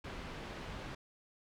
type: low-pass noise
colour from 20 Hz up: pink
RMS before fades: -45 dBFS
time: 0.04-0.95 s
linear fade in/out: 5 ms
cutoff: 3300 Hz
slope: 12 dB/octave
effects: none